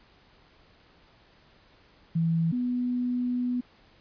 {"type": "tone pair in turn", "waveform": "sine", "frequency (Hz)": [164.81, 246.9], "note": ["E3", "B3"], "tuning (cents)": [0, 0], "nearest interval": "perfect fifth", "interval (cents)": 700, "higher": "second", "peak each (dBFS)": [-22, -25], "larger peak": "first", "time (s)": [[2.15, 2.52], [2.52, 3.61]], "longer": "second", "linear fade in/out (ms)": 10, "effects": ["pink hiss -59 dBFS RMS until 4 s", "resampled to 11025 Hz"]}